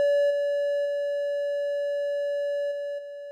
triangle tone with level steps, 573 Hz, D5, 43 cents flat, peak -17 / -21 / -23 / -27 / -34 dBFS, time 0-3.31 s, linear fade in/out 0 ms, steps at 0.3 / 0.85 / 2.71 / 2.98 s, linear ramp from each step 10 ms, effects none

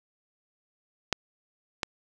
clicks, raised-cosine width 0.2 ms, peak -6 / -10 dBFS, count 2, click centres 1.127 / 1.832 s, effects none

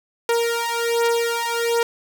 sawtooth beating tone pair, 466.2 / 467.5 Hz, A#4 / A#4, 0 / +5 cents, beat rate 1.3 Hz, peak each -18 dBFS, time 0.29-1.83 s, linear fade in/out 2 ms, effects 9-bit

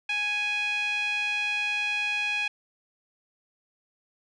sawtooth tone with band-pass filter, 830.6 Hz, G#5, in tune, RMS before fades -28 dBFS, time 0.09-2.48 s, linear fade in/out 5 ms, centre 2600 Hz, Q 4.8, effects resampled to 24000 Hz

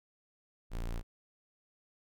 square tone, 28.9 Hz, A#0, 14 cents flat, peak -35 dBFS, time 0.7-1.03 s, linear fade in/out 50 ms, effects none

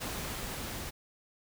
pink noise with level ramp, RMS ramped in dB -37 to -40 dBFS, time 0-0.91 s, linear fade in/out 20 ms, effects none

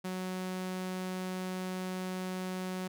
sawtooth tone, 185 Hz, F#3, in tune, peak -31 dBFS, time 0.04-2.88 s, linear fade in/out 10 ms, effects none

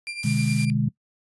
35% pulse tone with tremolo, 2379 Hz, D7, 22 cents sharp, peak -26 dBFS, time 0.07-0.7 s, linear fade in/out 0 ms, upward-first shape triangle, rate 9.7 Hz, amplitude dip 70%
blue noise, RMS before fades -33 dBFS, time 0.23-0.65 s, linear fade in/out 0 ms
sine chord, G# diminished, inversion first, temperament just, 124.59 / 149.51 / 207.7 Hz, B2 / D3 / G#3, +16 / +31 / 0 cents, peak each -24 dBFS, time 0.24-0.89 s, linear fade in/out 10 ms
effects noise-tail reverb RT60 0.1 s tail -20 dB re dry + resampled to 24000 Hz

